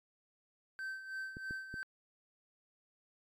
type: tone with tremolo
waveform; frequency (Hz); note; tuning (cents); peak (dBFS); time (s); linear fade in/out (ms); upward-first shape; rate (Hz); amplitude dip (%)
triangle; 1549; G6; -21; -36; 0.79-1.83; 0; sine; 3.1; 65
type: clicks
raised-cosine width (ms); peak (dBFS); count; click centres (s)
3; -33; 3; 1.369 / 1.509 / 1.741
effects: MP3 96 kbps